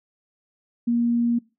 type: tone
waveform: sine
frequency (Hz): 236.4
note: A#3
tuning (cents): +24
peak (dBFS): -18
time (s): 0.87-1.39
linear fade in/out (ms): 10
effects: noise-tail reverb RT60 0.3 s tail -23 dB re dry